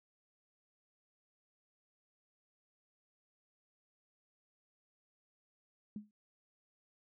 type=tone with exponential decay; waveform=sine; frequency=209.5 Hz; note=G#3; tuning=15 cents sharp; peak=-37 dBFS; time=5.96-6.11 s; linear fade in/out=2 ms; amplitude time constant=32 ms; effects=none